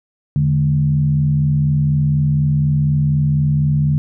sine tone with frequency modulation, 146.83 Hz, D3, in tune, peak -12 dBFS, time 0.36-3.98 s, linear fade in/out 0 ms, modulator 64.1 Hz, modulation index 0.57, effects none

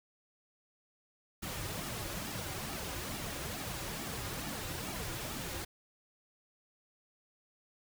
pink noise with flanger, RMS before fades -40 dBFS, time 1.42-5.65 s, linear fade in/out 10 ms, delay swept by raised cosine 1.9 to 4.6 ms, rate 2.3 Hz, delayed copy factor -0.6, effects none

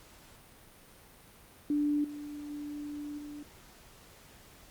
sine tone with level steps, 293.7 Hz, D4, in tune, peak -26 / -39 / -37 / -41 dBFS, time 1.7-3.43 s, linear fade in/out 2 ms, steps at 2.04 / 2.5 / 3.18 s, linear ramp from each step 5 ms, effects pink hiss -56 dBFS RMS until 4.7 s + Opus 48 kbps

